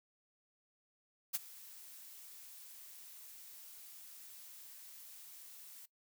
blue noise with ADSR envelope, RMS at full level -34 dBFS, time 1.33-5.86 s, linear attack 20 ms, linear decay 27 ms, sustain -20 dB, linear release 10 ms, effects noise-tail reverb RT60 0.1 s tail -19 dB re dry

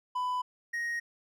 triangle tone pair in turn, 998 / 1874.2 Hz, B5 / A#6, +18 / +9 cents, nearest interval major seventh, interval 1091 cents, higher second, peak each -27 / -29 dBFS, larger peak first, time 0.15-0.42 / 0.73-1 s, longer neither, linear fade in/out 10 ms, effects none

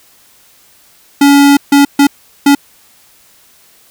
square tone bursts at uneven times, 282.7 Hz, C#4, 34 cents sharp, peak -4 dBFS, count 4, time 1.21-1.57 / 1.72-1.85 / 1.99-2.07 / 2.46-2.55 s, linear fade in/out 5 ms, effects white hiss -46 dBFS RMS until 3.9 s

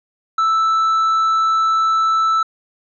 triangle tone with hard clipping, 1318.5 Hz, E6, in tune, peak -14 dBFS, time 0.38-2.43 s, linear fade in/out 5 ms, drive 6 dB, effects resampled to 16000 Hz

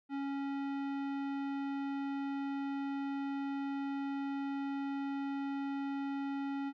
sine tone with tanh clipping, 277.2 Hz, C#4, in tune, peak -37 dBFS, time 0.09-6.73 s, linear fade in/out 50 ms, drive 17 dB, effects none

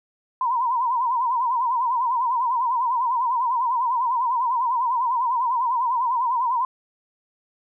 sine tone with vibrato, 980 Hz, B5, 14 cents flat, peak -19 dBFS, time 0.41-6.65 s, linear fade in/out 2 ms, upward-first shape sine, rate 10 Hz, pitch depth 110 cents each way, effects none

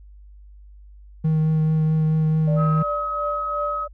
triangle tone with vibrato, 157 Hz, D#3, 16 cents sharp, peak -14 dBFS, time 1.24-2.83 s, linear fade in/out 10 ms, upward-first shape triangle, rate 4.6 Hz, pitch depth 13 cents each way
sine tone with tremolo, 587.3 Hz, D5, in tune, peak -23 dBFS, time 2.47-3.88 s, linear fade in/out 10 ms, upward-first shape triangle, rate 2.8 Hz, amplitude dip 85%
sine tone, 1274 Hz, D#6, 41 cents sharp, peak -23 dBFS, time 2.56-3.88 s, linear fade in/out 50 ms
effects tanh soft clip ceiling -8 dBFS + added 50 Hz sine -42 dBFS peak until 3.93 s

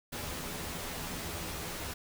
pink noise with comb filter, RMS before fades -39 dBFS, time 0.12-1.94 s, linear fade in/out 10 ms, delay 12 ms, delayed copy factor +0.6, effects none

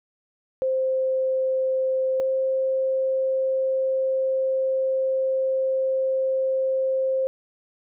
sine tone pair in turn, 523.3 / 527.5 Hz, C5 / C5, 0 / +14 cents, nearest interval unison, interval 14 cents, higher second, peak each -20 dBFS, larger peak neither, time 0.62-2.2 / 2.2-7.27 s, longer second, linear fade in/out 0 ms, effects none

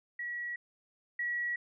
sine tone pair in turn, 1924 / 1924 Hz, B6 / B6, -46 / -46 cents, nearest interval unison, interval 0 cents, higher neither, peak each -35 / -31 dBFS, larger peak second, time 0.19-0.56 / 1.19-1.56 s, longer neither, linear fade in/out 5 ms, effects none

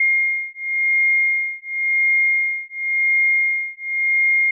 sine beating tone pair, 2129 / 2129.93 Hz, C7 / C7, +30 / +30 cents, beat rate 0.93 Hz, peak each -19 / -19 dBFS, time 0-4.51 s, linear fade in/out 5 ms, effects none

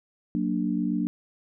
sine chord, Gb augmented, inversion none, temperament equal with one note detuned, 185 / 232.3 / 293.7 Hz, Gb3 / Bb3 / D4, 0 / -6 / 0 cents, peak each -28 dBFS, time 0.35-1.07 s, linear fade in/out 0 ms, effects none

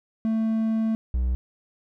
triangle tone pair in turn, 222.2 / 62.24 Hz, A3 / B1, +17 / +14 cents, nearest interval octave + minor seventh, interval 2203 cents, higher first, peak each -19 dBFS, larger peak neither, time 0.25-0.95 / 1.14-1.35 s, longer first, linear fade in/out 0 ms, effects none

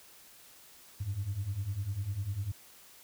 sine beating tone pair, 93.2 / 103.2 Hz, F#2 / G#2, +13 / -10 cents, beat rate 10 Hz, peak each -36 / -33 dBFS, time 1-2.52 s, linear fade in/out 10 ms, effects tanh soft clip ceiling -27 dBFS + white hiss -56 dBFS RMS until 3.03 s

